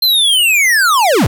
square linear sweep, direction down, 4186 to 66.9 Hz, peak -9 dBFS, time 0.02-1.27 s, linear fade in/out 5 ms, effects none

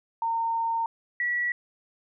sine tone pair in turn, 915 / 1938.8 Hz, A#5 / B6, -32 / -32 cents, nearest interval octave + minor second, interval 1300 cents, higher second, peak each -24 dBFS, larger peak neither, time 0.22-0.86 / 1.2-1.52 s, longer first, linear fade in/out 2 ms, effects none

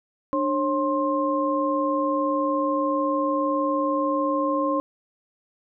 sine tone cluster, 296.4 / 543 / 1057 Hz, D4 / C#5 / C6, +16 / -36 / +17 cents, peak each -25 dBFS, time 0.33-4.8 s, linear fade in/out 0 ms, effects none

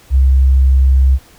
sine tone, 66.2 Hz, C2, 21 cents sharp, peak -6 dBFS, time 0.1-1.19 s, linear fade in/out 50 ms, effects pink hiss -45 dBFS RMS until 1.38 s

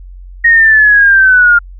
sine linear sweep, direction down, 1875 to 1400 Hz, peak -3 dBFS, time 0.44-1.59 s, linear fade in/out 10 ms, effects added 45 Hz sine -28 dBFS peak until 1.79 s

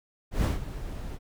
brown noise with ADSR envelope, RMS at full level -22 dBFS, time 0.31-1.19 s, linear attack 130 ms, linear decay 150 ms, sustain -14 dB, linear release 47 ms, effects none

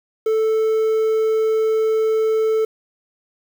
triangle tone with quantisation, 440 Hz, A4, in tune, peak -13 dBFS, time 0.26-2.65 s, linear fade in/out 5 ms, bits 7, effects none

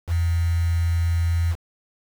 sine tone with quantisation, 84.3 Hz, E2, 39 cents sharp, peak -18 dBFS, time 0.07-1.56 s, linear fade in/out 50 ms, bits 6, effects none

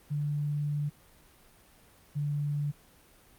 sine tone pair in turn, 146.83 / 145.9 Hz, D3 / D3, 0 / -11 cents, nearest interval unison, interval 11 cents, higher first, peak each -28 dBFS, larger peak neither, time 0.1-0.9 / 2.15-2.72 s, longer first, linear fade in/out 20 ms, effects pink hiss -59 dBFS RMS until 3.38 s + Opus 32 kbps

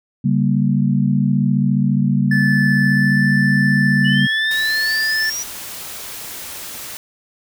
sine chord, G diminished, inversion second, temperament just, 141.12 / 196 / 235.2 Hz, Db3 / G3 / Bb3, +31 / 0 / +16 cents, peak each -17 / -17 / -19 dBFS, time 0.24-4.27 s, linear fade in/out 10 ms
triangle tone with pitch glide, 1745 to 1760.2 Hz, A6 to A6, -15 to 0 cents, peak -15 dBFS, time 2.31-5.3 s, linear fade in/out 5 ms, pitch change +15 cents, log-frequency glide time 2.79-3.25 s
sine exponential sweep, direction up, 2908 to 5920 Hz, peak -22 dBFS, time 4.04-5.44 s, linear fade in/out 20 ms
white noise, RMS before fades -31 dBFS, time 4.51-6.97 s, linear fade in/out 0 ms
effects none

